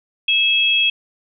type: tone pair together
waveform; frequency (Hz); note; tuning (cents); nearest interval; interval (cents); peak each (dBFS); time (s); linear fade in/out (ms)
sine; 2611 / 3290; E7 / G#7; -17 / -17; major third; 400; -16; 0.28-0.9; 5
effects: none